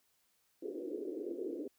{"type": "band-pass noise", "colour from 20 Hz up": "pink", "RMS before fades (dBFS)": -41, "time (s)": [0.62, 1.68], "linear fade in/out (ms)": 5, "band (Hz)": [300, 460], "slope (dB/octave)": 48, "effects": ["white hiss -75 dBFS RMS until 1.78 s"]}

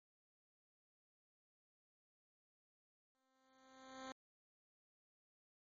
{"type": "tone with exponential growth", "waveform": "10% pulse", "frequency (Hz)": 262.5, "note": "C4", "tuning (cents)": 6, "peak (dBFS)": -38, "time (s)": [3.15, 4.12], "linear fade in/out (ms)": 0, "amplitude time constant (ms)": 210, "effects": ["MP3 32 kbps"]}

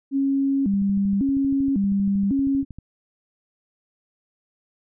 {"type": "tone with vibrato", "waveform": "sine", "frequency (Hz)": 233.1, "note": "A#3", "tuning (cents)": 0, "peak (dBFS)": -18, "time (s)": [0.11, 2.65], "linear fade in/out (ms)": 50, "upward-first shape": "square", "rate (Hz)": 0.91, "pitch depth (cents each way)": 280}
{"type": "click train", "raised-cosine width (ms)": 5, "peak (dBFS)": -25, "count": 28, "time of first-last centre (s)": [0.66, 2.786], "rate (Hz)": 12.7}
{"effects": []}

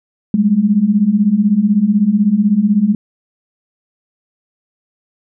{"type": "beating tone pair", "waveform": "sine", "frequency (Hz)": [196, 212], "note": ["G3", "G#3"], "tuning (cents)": [0, 36], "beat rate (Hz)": 16, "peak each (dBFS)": [-14, -11], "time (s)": [0.34, 2.95], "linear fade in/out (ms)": 2, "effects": []}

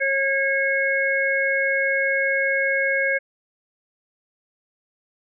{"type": "harmonic tone", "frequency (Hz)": 545, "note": "C#5", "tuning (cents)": -29, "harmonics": [1, 3, 4], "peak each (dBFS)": [-24, -22, -23], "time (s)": [0, 3.19], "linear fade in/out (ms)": 20, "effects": []}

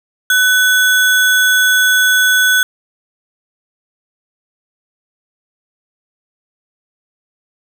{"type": "tone with sample-and-hold", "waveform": "sine", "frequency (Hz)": 1500, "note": "F#6", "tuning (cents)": 23, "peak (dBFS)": -8, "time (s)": [0.3, 2.63], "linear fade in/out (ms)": 2, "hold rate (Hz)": 4900, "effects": []}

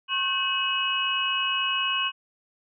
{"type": "tone cluster", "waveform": "sine", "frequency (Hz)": [1083, 1541, 2564, 2925], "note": ["C#6", "G6", "E7", "F#7"], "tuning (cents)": [-41, -30, -49, -21], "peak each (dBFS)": [-29, -34, -29, -26], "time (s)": [0.08, 2.12], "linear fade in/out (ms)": 50, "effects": []}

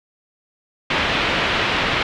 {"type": "low-pass noise", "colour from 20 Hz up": "white", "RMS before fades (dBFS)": -20, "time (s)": [0.9, 2.03], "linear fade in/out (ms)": 5, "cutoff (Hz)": 3200, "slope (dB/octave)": 24, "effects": []}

